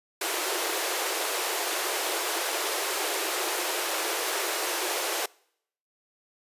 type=high-pass noise; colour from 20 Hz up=pink; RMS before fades=-29 dBFS; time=0.21-5.26 s; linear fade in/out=5 ms; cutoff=330 Hz; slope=96 dB/octave; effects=noise-tail reverb RT60 0.7 s tail -25 dB re dry + resampled to 32000 Hz